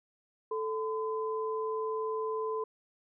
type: tone pair together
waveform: sine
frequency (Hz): 438.6 / 1017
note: A4 / C6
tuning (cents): -6 / -50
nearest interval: octave + minor third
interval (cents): 1456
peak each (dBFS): -32 / -36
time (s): 0.51-2.64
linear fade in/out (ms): 5
effects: none